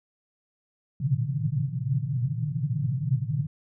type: band-pass noise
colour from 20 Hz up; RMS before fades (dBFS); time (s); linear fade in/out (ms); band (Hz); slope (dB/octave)
white; -27; 1-3.47; 5; 110 to 160; 96
effects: none